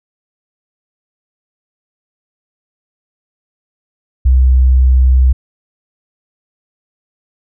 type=tone; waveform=sine; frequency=64.1 Hz; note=C2; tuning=35 cents flat; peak=-5 dBFS; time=4.25-5.33 s; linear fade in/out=10 ms; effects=none